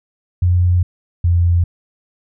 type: tone pair in turn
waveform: sine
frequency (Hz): 89 / 86.47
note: F2 / F2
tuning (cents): +33 / -17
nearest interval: unison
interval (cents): 50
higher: first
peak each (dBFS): -10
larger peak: neither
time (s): 0.42-0.83 / 1.24-1.64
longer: first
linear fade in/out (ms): 5
effects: none